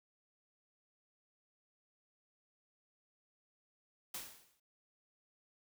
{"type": "noise with exponential decay", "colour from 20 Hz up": "white", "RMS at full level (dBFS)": -41, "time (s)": [4.14, 4.6], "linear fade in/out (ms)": 5, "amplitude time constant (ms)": 100, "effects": []}